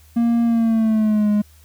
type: tone with pitch glide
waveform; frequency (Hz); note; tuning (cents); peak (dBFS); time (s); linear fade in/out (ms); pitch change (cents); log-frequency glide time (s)
triangle; 233.9 to 208.4; A#3 to G#3; +6 to +6; -12; 0.16-1.42; 10; -200; 0.44-1.3
effects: added 77 Hz sine -47 dBFS peak until 1.64 s + white hiss -54 dBFS RMS until 1.64 s